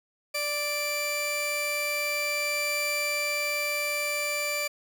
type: tone pair together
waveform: sawtooth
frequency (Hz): 587.2 / 2349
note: D5 / D7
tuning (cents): 0 / 0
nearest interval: 2 octaves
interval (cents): 2400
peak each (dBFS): -28 / -25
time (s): 0.34-4.68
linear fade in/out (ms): 10
effects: none